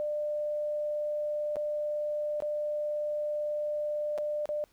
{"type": "tone with dropouts", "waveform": "sine", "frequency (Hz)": 597, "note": "D5", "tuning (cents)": 28, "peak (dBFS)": -29, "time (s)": [0, 4.64], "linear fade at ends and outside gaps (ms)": 0, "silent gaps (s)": [[1.558, 1.567], [2.403, 2.422], [4.178, 4.184], [4.456, 4.49]], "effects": ["pink hiss -67 dBFS RMS until 4.72 s"]}